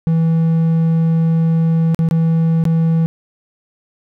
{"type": "tone with dropouts", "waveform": "triangle", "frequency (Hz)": 163.5, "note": "E3", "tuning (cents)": -14, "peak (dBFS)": -9, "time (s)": [0.07, 3.06], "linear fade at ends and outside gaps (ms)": 0, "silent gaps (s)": [[1.946, 1.991], [2.088, 2.111], [2.639, 2.653]], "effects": []}